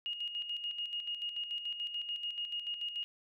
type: tone with tremolo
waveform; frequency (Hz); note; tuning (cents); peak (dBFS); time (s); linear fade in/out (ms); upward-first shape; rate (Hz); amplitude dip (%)
sine; 2862; F7; +42; -34; 0.06-3.04; 0; square; 6.9; 55
effects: none